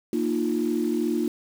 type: chord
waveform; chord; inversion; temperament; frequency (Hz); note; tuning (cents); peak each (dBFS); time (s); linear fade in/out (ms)
sine; Bb suspended fourth; none; equal with one note detuned; 233.1 / 306.5 / 349.2; Bb3 / Eb4 / F4; 0 / -26 / 0; -26; 0.13-1.28; 2
effects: tanh soft clip ceiling -13 dBFS + 7-bit